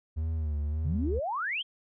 triangle tone with vibrato, 77 Hz, D#2, 17 cents flat, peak -26 dBFS, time 0.16-1.2 s, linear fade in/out 20 ms, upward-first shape sine, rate 1.7 Hz, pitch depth 85 cents each way
sine exponential sweep, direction up, 122.9 to 3312 Hz, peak -29 dBFS, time 0.84-1.63 s, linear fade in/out 20 ms
effects none

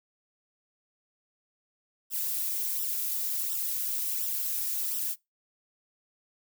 violet noise with flanger, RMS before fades -31 dBFS, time 2.1-5.16 s, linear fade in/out 50 ms, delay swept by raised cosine 0.44 to 4.64 ms, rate 1.4 Hz, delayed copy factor -0.9, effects noise-tail reverb RT60 0.2 s tail -23 dB re dry

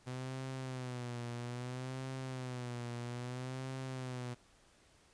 sawtooth tone with vibrato, 125.7 Hz, B2, 31 cents sharp, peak -36 dBFS, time 0.06-4.35 s, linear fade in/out 20 ms, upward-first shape sine, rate 0.61 Hz, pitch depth 81 cents each way, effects pink hiss -66 dBFS RMS until 5.13 s + resampled to 22050 Hz

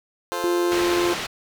20% pulse chord, F major, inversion none, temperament just, 349.2 / 436.5 / 523.8 Hz, F4 / A4 / C5, 0 / -14 / +2 cents, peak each -26 / -26 / -24 dBFS, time 0.32-1.14 s, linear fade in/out 0 ms
sine tone, 349.4 Hz, F4, 1 cent sharp, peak -21 dBFS, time 0.44-1.13 s, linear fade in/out 0 ms
white low-pass noise, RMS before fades -29 dBFS, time 0.71-1.27 s, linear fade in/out 10 ms, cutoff 3500 Hz, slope 12 dB/octave
effects none

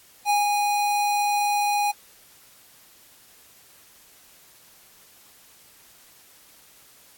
square tone with ADSR envelope, 823 Hz, G#5, 16 cents flat, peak -18 dBFS, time 0.25-1.92 s, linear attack 50 ms, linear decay 160 ms, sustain -3 dB, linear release 16 ms, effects white hiss -53 dBFS RMS until 7.17 s + AAC 64 kbps

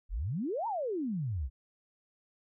sine exponential two-way sweep, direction up then down, 36.96 to 954 to 57.3 Hz, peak -31 dBFS, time 0.09-1.5 s, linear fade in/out 50 ms, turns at 0.67 s, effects none

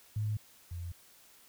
sine tone pair in turn, 106.6 / 86.54 Hz, G#2 / F2, +46 / -15 cents, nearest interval major third, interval 361 cents, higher first, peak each -30 / -37 dBFS, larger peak first, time 0.16-0.37 / 0.71-0.92 s, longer neither, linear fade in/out 5 ms, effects white hiss -60 dBFS RMS until 1.48 s

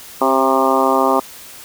harmonic tone with a mistuned harmonic, 133.4 Hz, C3, 34 cents sharp, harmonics 2 / 3 / 4 / 5 / 6 / 7 / 8 / 9, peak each -20 / -20 / -20 / -20 / -20 / -20 / -20 / -20 dBFS, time 0.21-1.2 s, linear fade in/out 5 ms, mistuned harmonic 3, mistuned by -27 cents, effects white hiss -37 dBFS RMS until 1.64 s

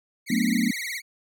sawtooth tone with vibrato, 2070 Hz, C7, 19 cents flat, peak -26 dBFS, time 0.26-1.02 s, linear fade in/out 50 ms, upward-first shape triangle, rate 19 Hz, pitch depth 190 cents each way
sine chord, B minor seventh, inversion second, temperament equal with one note detuned, 185 / 220 / 246.9 / 294.5 Hz, F#3 / A3 / B3 / D4, 0 / 0 / 0 / +5 cents, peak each -29 / -24 / -24 / -30 dBFS, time 0.3-0.71 s, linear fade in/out 5 ms
effects none

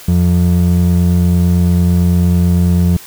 triangle ring-modulated tone, 130.81 Hz, C3, in tune, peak -3 dBFS, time 0.08-2.97 s, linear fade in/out 5 ms, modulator 44.5 Hz, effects white hiss -35 dBFS RMS until 3.06 s

